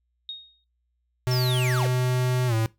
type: tone with exponential decay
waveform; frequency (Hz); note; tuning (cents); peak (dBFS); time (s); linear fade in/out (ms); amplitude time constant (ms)
sine; 3729; A#7; 0; -29; 0.29-0.64; 1; 74
type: tone with pitch glide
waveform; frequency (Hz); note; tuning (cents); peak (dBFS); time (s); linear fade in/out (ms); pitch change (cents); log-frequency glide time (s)
square; 126.2 to 111.78; B2 to A2; +38 to +28; -22; 1.27-2.66; 0; -210; 2.47-2.54
type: linear sweep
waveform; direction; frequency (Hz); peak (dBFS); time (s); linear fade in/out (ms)
square; down; 5460 to 410.3; -29; 1.31-1.87; 2
effects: noise-tail reverb RT60 0.2 s tail -20 dB re dry + added 60 Hz sine -70 dBFS peak until 2.78 s